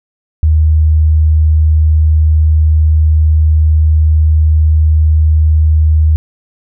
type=tone; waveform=sine; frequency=77.78 Hz; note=D#2; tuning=in tune; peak=-5 dBFS; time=0.43-6.16 s; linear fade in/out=0 ms; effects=none